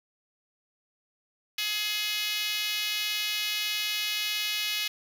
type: tone with high-pass filter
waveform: 5% pulse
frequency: 421.6 Hz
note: G#4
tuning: 26 cents sharp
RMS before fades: -30 dBFS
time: 1.58-4.88 s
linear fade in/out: 5 ms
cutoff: 2600 Hz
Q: 1.5
effects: none